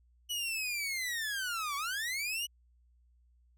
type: linear two-way sweep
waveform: sawtooth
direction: down then up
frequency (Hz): 2960 to 1103 to 2960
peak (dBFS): -30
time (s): 0.29-2.47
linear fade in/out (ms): 20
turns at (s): 1.76
effects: added 60 Hz sine -63 dBFS peak until 3.57 s